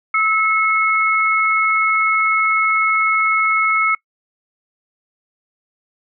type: tone pair together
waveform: sine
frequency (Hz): 1300 / 2184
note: E6 / C#7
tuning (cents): -24 / -26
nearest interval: major sixth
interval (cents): 898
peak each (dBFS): -16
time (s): 0.14-3.95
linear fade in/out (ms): 5
effects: noise-tail reverb RT60 0.1 s tail -22 dB re dry